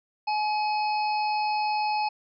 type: harmonic tone with a mistuned harmonic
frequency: 847 Hz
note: G#5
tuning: 34 cents sharp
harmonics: 1 / 3 / 5 / 6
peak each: -24 / -34 / -38 / -40 dBFS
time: 0.27-2.09 s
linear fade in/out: 10 ms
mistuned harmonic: 5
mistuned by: +50 cents
effects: none